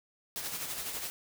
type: noise with tremolo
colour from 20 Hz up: white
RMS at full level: -36 dBFS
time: 0.36-1.1 s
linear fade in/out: 0 ms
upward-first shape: sine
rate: 12 Hz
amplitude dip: 45%
effects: none